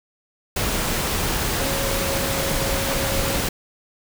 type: tone in noise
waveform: sine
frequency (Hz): 546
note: C#5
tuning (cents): -26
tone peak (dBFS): -28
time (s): 1.6-3.37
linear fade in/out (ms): 5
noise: pink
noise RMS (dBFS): -23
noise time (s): 0.56-3.49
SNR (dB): -8
effects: none